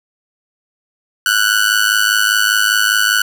sawtooth tone with amplitude modulation, 1483 Hz, F#6, 4 cents sharp, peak -4 dBFS, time 1.26-3.22 s, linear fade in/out 2 ms, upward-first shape sine, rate 105 Hz, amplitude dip 85%, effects none

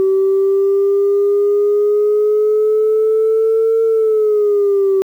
sine exponential two-way sweep, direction up then down, 382.9 to 452 to 382.9 Hz, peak -9 dBFS, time 0-5.02 s, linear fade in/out 0 ms, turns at 3.84 s, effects tanh soft clip ceiling -7 dBFS + 8-bit

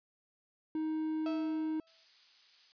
triangle tone, 313.6 Hz, D#4, 14 cents sharp, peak -30 dBFS, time 0.75-1.8 s, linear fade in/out 2 ms
35% pulse tone with exponential decay, 654 Hz, E5, 14 cents flat, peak -36 dBFS, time 1.26-2.05 s, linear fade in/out 1 ms, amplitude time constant 170 ms
violet noise, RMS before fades -48 dBFS, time 1.87-2.72 s, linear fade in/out 0 ms
effects resampled to 11025 Hz

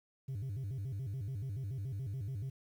sine tone with vibrato, 115.1 Hz, A#2, 22 cents flat, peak -34 dBFS, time 0.28-2.5 s, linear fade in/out 10 ms, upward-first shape square, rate 7 Hz, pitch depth 260 cents each way, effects tanh soft clip ceiling -36 dBFS + 11-bit

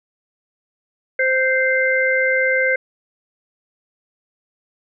harmonic tone, 521 Hz, C5, 7 cents flat, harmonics 1 / 3 / 4, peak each -19 / -19 / -19 dBFS, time 1.19-2.76 s, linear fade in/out 5 ms, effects none

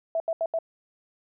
sine tone bursts, 657 Hz, E5, 6 cents flat, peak -23 dBFS, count 4, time 0.15-0.588 s, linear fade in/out 2 ms, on 51 ms, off 78 ms, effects none

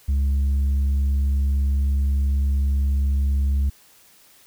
sine tone with tanh clipping, 69.1 Hz, C#2, 5 cents flat, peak -18 dBFS, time 0.08-3.7 s, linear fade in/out 10 ms, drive 3 dB, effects white hiss -53 dBFS RMS until 4.46 s

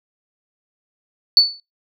sine tone with exponential decay, 4472 Hz, C#8, 14 cents sharp, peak -3 dBFS, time 1.37-1.6 s, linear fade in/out 1 ms, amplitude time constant 48 ms, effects noise-tail reverb RT60 0.2 s tail -26 dB re dry + tanh soft clip ceiling 0 dBFS

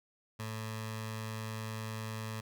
15% pulse tone with notch filter, 110 Hz, A2, in tune, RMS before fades -40 dBFS, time 0.39-2.41 s, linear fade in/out 10 ms, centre 320 Hz, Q 0.78, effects none

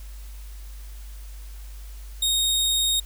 sawtooth tone, 3726 Hz, A#7, 2 cents flat, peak -17 dBFS, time 2.22-3 s, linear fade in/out 5 ms, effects added 50 Hz sine -36 dBFS peak until 3.05 s + white hiss -51 dBFS RMS until 3.05 s

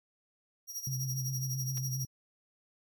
sawtooth tone with tremolo, 5690 Hz, F8, 31 cents sharp, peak -32 dBFS, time 0.67-2.07 s, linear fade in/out 50 ms, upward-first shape sine, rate 12 Hz, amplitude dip 75%
sine tone with vibrato, 132.1 Hz, C3, 17 cents sharp, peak -33 dBFS, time 0.87-2.05 s, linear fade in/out 2 ms, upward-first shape triangle, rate 7.4 Hz, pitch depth 42 cents each way
clicks, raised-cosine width 0.2 ms, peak -33 dBFS, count 2, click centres 1.773 / 1.78 s
effects none

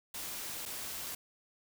white noise with dropouts, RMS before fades -41 dBFS, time 0.14-1.15 s, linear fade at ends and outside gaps 5 ms, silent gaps 0.655-0.659 s, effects none

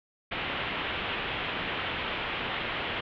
white low-pass noise, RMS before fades -33 dBFS, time 0.31-3.01 s, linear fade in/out 10 ms, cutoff 3300 Hz, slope 48 dB/octave, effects none

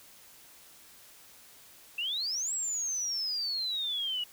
sine exponential two-way sweep, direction up then down, 2649 to 7830 to 2878 Hz, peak -30 dBFS, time 1.98-4.24 s, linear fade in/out 5 ms, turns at 2.53 s, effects white hiss -55 dBFS RMS until 4.32 s

